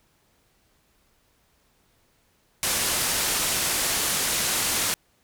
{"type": "low-pass noise", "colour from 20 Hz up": "white", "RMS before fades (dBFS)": -25, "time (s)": [2.63, 4.94], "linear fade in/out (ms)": 0, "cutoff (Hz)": 12000, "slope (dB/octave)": 24, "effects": ["pink hiss -65 dBFS RMS until 5.23 s"]}